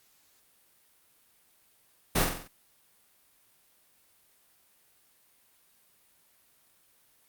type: noise with echo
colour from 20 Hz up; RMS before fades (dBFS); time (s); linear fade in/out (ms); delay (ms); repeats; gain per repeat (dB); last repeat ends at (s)
pink; -25; 2.15-2.25; 10; 46; 5; -5; 2.48
effects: white hiss -65 dBFS RMS until 7.28 s + Opus 48 kbps